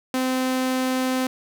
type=tone; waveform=sawtooth; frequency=258 Hz; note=C4; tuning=24 cents flat; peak=-17 dBFS; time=0.14-1.27 s; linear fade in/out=2 ms; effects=none